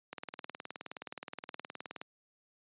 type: click train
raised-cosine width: 0.3 ms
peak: -25 dBFS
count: 37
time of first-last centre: 0.13-2.015 s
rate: 19.1 Hz
effects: high-pass 200 Hz 12 dB/octave + resampled to 8000 Hz